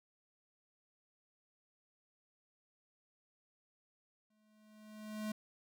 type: tone with exponential growth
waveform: square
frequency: 214.1 Hz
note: A3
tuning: 47 cents flat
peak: -37 dBFS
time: 4.3-5.32 s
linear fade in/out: 5 ms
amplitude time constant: 220 ms
effects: none